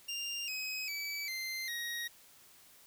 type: tone with pitch steps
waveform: 25% pulse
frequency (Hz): 2794 / 2533 / 2296 / 2081 / 1886.4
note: F7 / D#7 / D7 / C7 / A#6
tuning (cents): 0 / +30 / -40 / -10 / +20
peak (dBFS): -33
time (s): 0.08-2.08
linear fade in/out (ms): 10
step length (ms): 400
effects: white hiss -60 dBFS RMS until 2.86 s